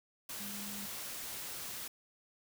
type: tone in noise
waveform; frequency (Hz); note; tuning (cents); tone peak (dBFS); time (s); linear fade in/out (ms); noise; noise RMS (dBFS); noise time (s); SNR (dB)
sine; 203.4; G#3; -36; -46; 0.4-0.86; 5; white; -43; 0.29-1.88; -6
effects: none